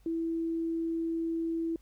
sine tone, 329.6 Hz, E4, in tune, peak -29 dBFS, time 0.06-1.76 s, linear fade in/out 2 ms, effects added 50 Hz sine -57 dBFS peak until 1.81 s + pink hiss -69 dBFS RMS until 1.81 s

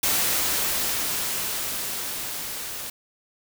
white noise with level ramp, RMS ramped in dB -22 to -34 dBFS, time 0.03-2.9 s, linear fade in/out 5 ms, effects none

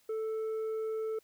sine tone with tanh clipping, 440 Hz, A4, in tune, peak -33 dBFS, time 0.09-1.19 s, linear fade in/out 5 ms, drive 4 dB, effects white hiss -68 dBFS RMS until 1.23 s

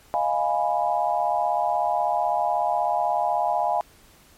sine chord, F half-diminished seventh, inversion third, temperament equal, 622.3 / 698.5 / 830.6 / 987.8 Hz, Eb5 / F5 / Ab5 / Cb6, 0 / 0 / 0 / 0 cents, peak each -28 / -24 / -24 / -29 dBFS, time 0.14-3.81 s, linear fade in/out 0 ms, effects pink hiss -54 dBFS RMS until 4.37 s + MP3 64 kbps

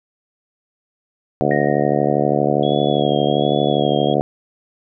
harmonic tone, 72.5 Hz, D2, 22 cents flat, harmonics 2 / 3 / 4 / 5 / 6 / 7 / 8 / 9 / 10, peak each -23 / -23 / -23 / -23 / -23 / -23 / -23 / -23 / -23 dBFS, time 1.41-4.21 s, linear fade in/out 0 ms
sine tone with exponential decay, 1864.7 Hz, A#6, in tune, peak -21 dBFS, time 1.51-2.39 s, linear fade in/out 1 ms, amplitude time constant 190 ms
sine tone with vibrato, 3322 Hz, G#7, in tune, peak -29 dBFS, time 2.63-4.14 s, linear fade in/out 2 ms, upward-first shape sine, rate 1.3 Hz, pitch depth 46 cents each way
effects none

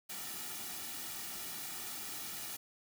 white noise with comb filter, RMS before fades -43 dBFS, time 0.09-2.57 s, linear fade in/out 10 ms, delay 1.9 ms, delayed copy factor -0.6, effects none

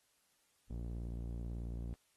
sawtooth tone with low-pass filter, 58.27 Hz, A#1, in tune, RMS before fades -42 dBFS, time 0.7-1.94 s, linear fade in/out 0 ms, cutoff 310 Hz, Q 0.66, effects white hiss -75 dBFS RMS until 2.16 s + AAC 32 kbps

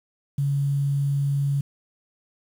sine tone with quantisation, 140.6 Hz, C#3, 25 cents sharp, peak -20 dBFS, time 0.38-1.61 s, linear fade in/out 5 ms, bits 8, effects none

